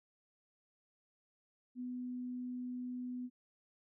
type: tone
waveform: sine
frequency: 249 Hz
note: B3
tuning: 14 cents sharp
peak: -39 dBFS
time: 1.75-3.3 s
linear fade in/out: 50 ms
effects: none